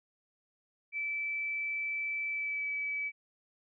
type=tone with pitch glide; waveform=sine; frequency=2317 to 2293 Hz; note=D7 to D7; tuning=-24 to -42 cents; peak=-32 dBFS; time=0.92-3.12 s; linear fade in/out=50 ms; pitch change=-18 cents; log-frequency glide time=2.29-2.67 s; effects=none